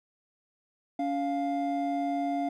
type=tone pair together; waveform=triangle; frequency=282.9 / 698.5 Hz; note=C#4 / F5; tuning=+35 / 0 cents; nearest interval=octave + major third; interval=1565 cents; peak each=-28 dBFS; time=0.99-2.49 s; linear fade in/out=5 ms; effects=none